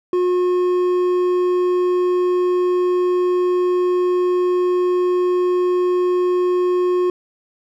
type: tone with hard clipping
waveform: triangle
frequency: 360 Hz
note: F#4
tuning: 47 cents flat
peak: -16 dBFS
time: 0.13-7.1 s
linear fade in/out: 2 ms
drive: 9 dB
effects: none